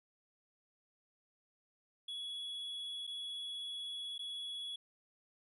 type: tone with dropouts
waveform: triangle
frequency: 3371 Hz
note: G#7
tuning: 25 cents sharp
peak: -39 dBFS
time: 2.08-4.76 s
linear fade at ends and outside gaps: 5 ms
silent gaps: 3.069-3.074 / 4.181-4.191 s
effects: resampled to 32000 Hz